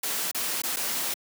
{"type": "noise with dropouts", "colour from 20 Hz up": "white", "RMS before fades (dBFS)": -29, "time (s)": [0.03, 1.14], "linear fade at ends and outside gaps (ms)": 5, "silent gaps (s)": [[0.314, 0.346], [0.62, 0.635], [0.762, 0.768]], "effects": ["high-pass 200 Hz 12 dB/octave"]}